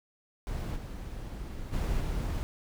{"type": "noise with level steps", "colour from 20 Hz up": "brown", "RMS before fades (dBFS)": [-34, -39, -30, -32], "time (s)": [0.47, 2.43], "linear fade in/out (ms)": 0, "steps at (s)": [0.75, 1.72, 1.99], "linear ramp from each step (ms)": 20, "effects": []}